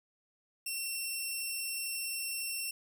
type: tone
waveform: 10% pulse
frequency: 2711 Hz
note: E7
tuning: 48 cents sharp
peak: -26 dBFS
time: 0.66-2.71 s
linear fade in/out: 5 ms
effects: none

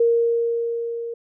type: tone with level ramp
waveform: sine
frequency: 466.2 Hz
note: A#4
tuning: in tune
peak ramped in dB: -13 to -27 dBFS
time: 0-1.14 s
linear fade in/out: 5 ms
effects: none

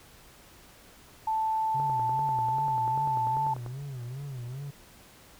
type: tone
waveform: sine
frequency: 880 Hz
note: A5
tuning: in tune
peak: -25 dBFS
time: 1.27-3.54 s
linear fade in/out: 5 ms
type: tone with vibrato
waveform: triangle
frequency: 130.81 Hz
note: C3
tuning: in tune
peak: -33 dBFS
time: 1.74-4.71 s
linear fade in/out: 10 ms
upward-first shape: sine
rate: 2.5 Hz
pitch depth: 160 cents each way
type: click train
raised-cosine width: 1 ms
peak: -27 dBFS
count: 20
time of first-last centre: 1.8-3.663 s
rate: 10.2 Hz
effects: pink hiss -54 dBFS RMS until 5.39 s

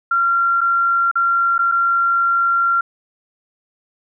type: tone with dropouts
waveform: sine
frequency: 1376 Hz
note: F6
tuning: 26 cents flat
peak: -13 dBFS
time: 0.11-2.81 s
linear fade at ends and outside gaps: 5 ms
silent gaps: 0.608-0.613 / 1.114-1.155 / 1.581-1.59 / 1.716-1.72 s
effects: none

